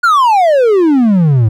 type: exponential sweep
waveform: triangle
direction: down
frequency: 1463 to 103.83 Hz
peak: -4 dBFS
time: 0.03-1.49 s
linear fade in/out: 10 ms
effects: none